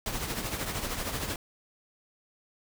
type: noise with tremolo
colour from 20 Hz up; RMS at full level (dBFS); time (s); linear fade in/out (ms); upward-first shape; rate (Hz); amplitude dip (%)
pink; -31; 0.06-1.36; 2; triangle; 13; 60
effects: none